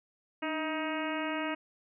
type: harmonic tone with a mistuned harmonic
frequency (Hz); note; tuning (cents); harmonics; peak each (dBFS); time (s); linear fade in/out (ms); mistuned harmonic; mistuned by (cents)
315.5; D#4; +24; 1 / 2 / 3 / 4 / 5 / 6 / 7 / 8 / 9; -35 / -38 / -40 / -41 / -42 / -43 / -43 / -44 / -45; 0.42-1.55; 10; 1; -64
effects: none